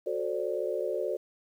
sine chord, D dominant seventh, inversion first, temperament just, 367.1 / 440.5 / 528.6 / 587.3 Hz, F#4 / A4 / C5 / D5, -14 / +2 / +18 / 0 cents, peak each -34 dBFS, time 0.06-1.17 s, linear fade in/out 10 ms, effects 10-bit

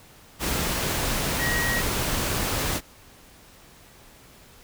sine tone in noise, 1900 Hz, A#6, 33 cents sharp, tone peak -25 dBFS, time 1.38-1.83 s, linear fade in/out 50 ms, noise pink, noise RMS -26 dBFS, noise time 0.39-2.81 s, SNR -2 dB, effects pink hiss -51 dBFS RMS until 4.63 s

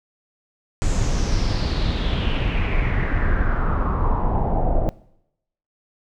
brown noise with low-pass filter sweep, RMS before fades -20 dBFS, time 0.82-4.89 s, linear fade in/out 0 ms, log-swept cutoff 7600 to 630 Hz, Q 4.4, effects noise-tail reverb RT60 0.8 s tail -21 dB re dry

